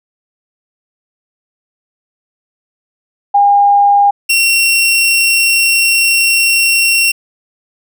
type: tone pair in turn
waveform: sine / sawtooth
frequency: 809 / 2731 Hz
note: G#5 / F7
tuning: -46 / -39 cents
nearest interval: octave + major sixth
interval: 2107 cents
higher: second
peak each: -5 dBFS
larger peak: neither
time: 3.34-4.11 / 4.29-7.12 s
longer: second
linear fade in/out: 10 ms
effects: none